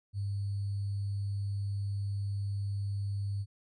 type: tone with sample-and-hold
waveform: sine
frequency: 100 Hz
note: G2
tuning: 35 cents sharp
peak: -31 dBFS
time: 0.13-3.46 s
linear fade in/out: 50 ms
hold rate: 4410 Hz
effects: resampled to 22050 Hz